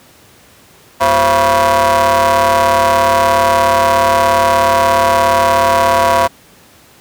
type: ring-modulated tone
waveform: 30% pulse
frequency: 146.83 Hz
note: D3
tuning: in tune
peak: -3 dBFS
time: 1-6.28 s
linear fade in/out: 20 ms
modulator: 826 Hz
effects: pink hiss -44 dBFS RMS until 7 s + high-pass 80 Hz 12 dB/octave